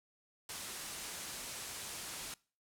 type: low-pass noise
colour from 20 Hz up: white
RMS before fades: -45 dBFS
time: 0.49-2.34 s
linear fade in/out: 2 ms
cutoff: 11000 Hz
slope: 24 dB/octave
effects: noise-tail reverb RT60 0.4 s tail -24 dB re dry